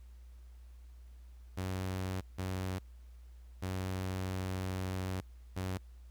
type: tone bursts at uneven times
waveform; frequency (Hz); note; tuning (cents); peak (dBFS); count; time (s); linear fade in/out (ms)
sawtooth; 93.4; F#2; +17; -31; 4; 1.57-2.21 / 2.38-2.79 / 3.62-5.21 / 5.56-5.78; 10
effects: added 60 Hz sine -50 dBFS peak until 6.1 s + pink hiss -71 dBFS RMS until 6.1 s